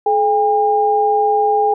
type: tone pair together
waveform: sine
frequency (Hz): 427.9 / 806.6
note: A4 / G5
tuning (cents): -48 / +49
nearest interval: major seventh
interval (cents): 1097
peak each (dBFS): -16 / -13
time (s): 0.06-1.74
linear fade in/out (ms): 5
effects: none